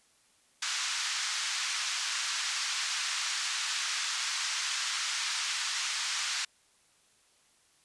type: band-pass noise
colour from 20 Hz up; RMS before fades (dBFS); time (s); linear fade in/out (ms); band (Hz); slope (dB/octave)
white; -33; 0.62-6.45; 5; 1100 to 6700; 24
effects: white hiss -66 dBFS RMS until 7.84 s + resampled to 24000 Hz